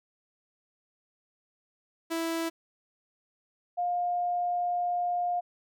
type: tone pair in turn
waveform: sawtooth / sine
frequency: 329.6 / 707.9 Hz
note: E4 / F5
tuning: 0 / +23 cents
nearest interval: octave + minor second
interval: 1323 cents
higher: second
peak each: -25 / -26 dBFS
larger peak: first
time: 2.1-2.5 / 3.77-5.41 s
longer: second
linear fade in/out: 20 ms
effects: none